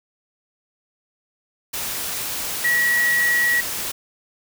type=tone in noise; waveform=sine; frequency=1921 Hz; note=B6; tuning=48 cents flat; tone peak=-16 dBFS; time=2.64-3.61 s; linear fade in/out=10 ms; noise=white; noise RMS=-27 dBFS; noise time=1.73-3.92 s; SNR=+8 dB; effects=none